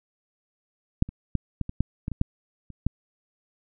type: clicks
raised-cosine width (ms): 5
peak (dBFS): -6 / -24 / -11 / -14 / -20 / -9 / -17 / -19 / -8 / -29 / -10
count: 11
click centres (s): 1.024 / 1.09 / 1.353 / 1.613 / 1.694 / 1.806 / 2.081 / 2.117 / 2.214 / 2.703 / 2.866
effects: none